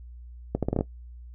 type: accelerating click train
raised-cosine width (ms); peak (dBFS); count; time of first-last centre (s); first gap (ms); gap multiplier
2; -11; 7; 0.55-0.809; 77; 0.76
effects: noise-tail reverb RT60 0.1 s tail -18 dB re dry + added 60 Hz sine -41 dBFS peak until 1.34 s